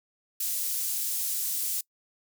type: high-pass noise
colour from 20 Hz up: pink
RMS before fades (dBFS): -30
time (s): 0.4-1.81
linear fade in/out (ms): 5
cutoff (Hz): 8900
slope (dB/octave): 12
effects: noise-tail reverb RT60 0.1 s tail -24 dB re dry